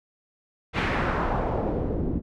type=noise with low-pass filter sweep; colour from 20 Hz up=pink; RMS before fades=-26 dBFS; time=0.73-2.22 s; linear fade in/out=50 ms; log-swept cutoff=2600 to 260 Hz; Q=1.5; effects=none